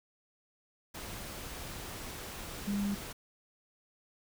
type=tone in noise; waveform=sine; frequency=201.8 Hz; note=G#3; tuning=49 cents flat; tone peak=-30 dBFS; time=2.67-2.95 s; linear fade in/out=10 ms; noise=pink; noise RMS=-43 dBFS; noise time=0.94-3.13 s; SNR=+10 dB; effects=none